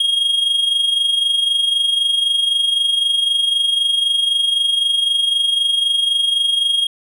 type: tone with amplitude modulation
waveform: triangle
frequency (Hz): 3260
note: G#7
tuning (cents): -33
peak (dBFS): -10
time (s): 0-6.87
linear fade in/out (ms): 5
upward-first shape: sine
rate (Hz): 23.9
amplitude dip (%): 55
effects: none